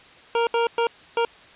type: tone bursts at uneven times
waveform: 25% pulse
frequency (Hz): 466.2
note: A#4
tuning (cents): 0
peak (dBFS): -15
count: 4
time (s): 0.35-0.47 / 0.54-0.67 / 0.78-0.87 / 1.17-1.25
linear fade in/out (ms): 2
effects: white hiss -48 dBFS RMS until 1.55 s + resampled to 8000 Hz